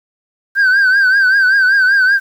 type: tone with vibrato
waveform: sine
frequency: 1557 Hz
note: G6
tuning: 12 cents flat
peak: -5 dBFS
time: 0.55-2.2 s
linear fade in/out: 50 ms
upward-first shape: triangle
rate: 5.2 Hz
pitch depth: 97 cents each way
effects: tanh soft clip ceiling -7 dBFS + 7-bit